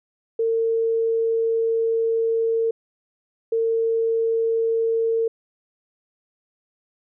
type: tone bursts at uneven times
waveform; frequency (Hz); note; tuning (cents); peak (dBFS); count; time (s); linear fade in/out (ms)
sine; 454.1; A#4; -45; -18; 2; 0.39-2.71 / 3.52-5.28; 5
effects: none